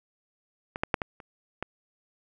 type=clicks; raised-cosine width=0.5 ms; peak=-18 / -10 / -7 / -14 / -30 / -16 dBFS; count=6; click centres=0.759 / 0.835 / 0.942 / 1.018 / 1.202 / 1.626 s; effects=none